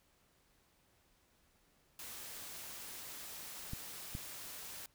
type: noise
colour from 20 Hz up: white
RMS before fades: -48 dBFS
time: 1.99-4.86 s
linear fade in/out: 2 ms
type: clicks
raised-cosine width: 5 ms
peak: -29 dBFS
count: 2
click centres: 3.734 / 4.151 s
effects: pink hiss -72 dBFS RMS until 4.94 s